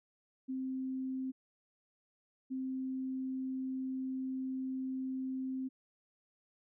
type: tone pair in turn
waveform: sine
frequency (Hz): 261.6 / 261.6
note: C4 / C4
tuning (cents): 0 / 0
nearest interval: unison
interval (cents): 0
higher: neither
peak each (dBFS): -35 / -35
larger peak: neither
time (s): 0.48-1.32 / 2.5-5.69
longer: second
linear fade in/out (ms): 20
effects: none